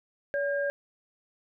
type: tone pair together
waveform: sine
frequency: 568.7 / 1613 Hz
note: C#5 / G6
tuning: +44 / +49 cents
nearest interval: octave + tritone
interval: 1805 cents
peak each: -27 / -32 dBFS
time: 0.34-0.7 s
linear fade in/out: 0 ms
effects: none